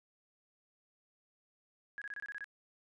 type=tone bursts; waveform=sine; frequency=1661.2 Hz; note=G#6; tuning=in tune; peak=-40 dBFS; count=8; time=1.98-2.443 s; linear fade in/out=0 ms; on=36 ms; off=25 ms; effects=resampled to 24000 Hz